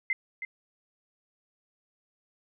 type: tone with echo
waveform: sine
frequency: 2073 Hz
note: C7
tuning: 17 cents flat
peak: -24 dBFS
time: 0.1-0.13 s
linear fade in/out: 2 ms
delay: 320 ms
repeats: 1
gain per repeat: -9 dB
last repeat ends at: 0.45 s
effects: none